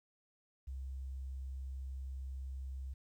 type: tone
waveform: sine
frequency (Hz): 66.2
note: C2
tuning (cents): +21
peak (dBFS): -40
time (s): 0.67-2.94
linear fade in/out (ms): 10
effects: 12-bit